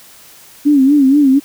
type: tone with vibrato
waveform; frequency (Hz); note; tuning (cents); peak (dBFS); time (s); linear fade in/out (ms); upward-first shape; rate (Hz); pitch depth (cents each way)
sine; 278.8; C#4; +10; -6; 0.65-1.4; 20; sine; 4.2; 110
effects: white hiss -41 dBFS RMS until 1.44 s